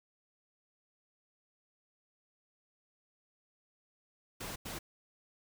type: noise bursts at uneven times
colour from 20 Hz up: pink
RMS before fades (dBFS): -42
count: 2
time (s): 4.4-4.56 / 4.65-4.79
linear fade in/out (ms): 10
effects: none